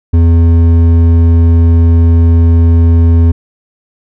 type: tone with hard clipping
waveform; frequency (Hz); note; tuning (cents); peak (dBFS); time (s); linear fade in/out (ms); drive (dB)
triangle; 83.6; E2; +25; -5; 0.13-3.32; 10; 12
effects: none